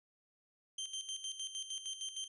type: tone with tremolo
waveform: 25% pulse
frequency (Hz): 3136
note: G7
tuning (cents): 0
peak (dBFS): -35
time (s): 0.78-2.28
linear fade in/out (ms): 5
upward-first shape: square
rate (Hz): 6.5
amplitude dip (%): 65
effects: resampled to 24000 Hz